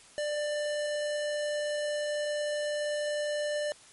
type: tone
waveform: square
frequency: 593 Hz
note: D5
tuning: 17 cents sharp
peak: -30 dBFS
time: 0.18-3.72 s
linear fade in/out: 0 ms
effects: white hiss -55 dBFS RMS until 3.92 s + MP3 48 kbps